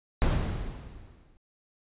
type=noise with exponential decay; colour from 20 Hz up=brown; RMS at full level=-21 dBFS; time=0.22-1.37 s; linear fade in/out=0 ms; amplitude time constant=250 ms; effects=resampled to 8000 Hz